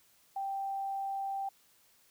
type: tone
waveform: sine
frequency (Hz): 784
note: G5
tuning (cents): 0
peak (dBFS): -33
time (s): 0.36-1.49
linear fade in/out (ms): 5
effects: white hiss -66 dBFS RMS until 2.1 s